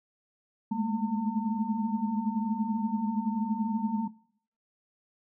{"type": "tone cluster", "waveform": "sine", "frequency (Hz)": [207.9, 216.8, 228.9, 905], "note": ["G#3", "A3", "A#3", "A5"], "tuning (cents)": [2, -25, -31, 48], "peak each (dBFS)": [-31, -32, -31, -35], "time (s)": [0.71, 4.08], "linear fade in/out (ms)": 10, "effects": ["noise-tail reverb RT60 0.6 s tail -20 dB re dry"]}